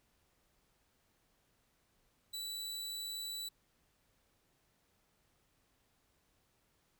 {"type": "tone", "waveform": "sawtooth", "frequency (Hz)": 3951, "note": "B7", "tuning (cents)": 0, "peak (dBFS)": -37, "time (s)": [2.33, 3.49], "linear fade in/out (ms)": 10, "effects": ["pink hiss -75 dBFS RMS until 6.99 s"]}